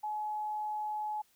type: tone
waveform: sine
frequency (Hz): 849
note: G#5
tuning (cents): +38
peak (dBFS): -33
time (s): 0.03-1.22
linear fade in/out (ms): 10
effects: white hiss -69 dBFS RMS until 1.35 s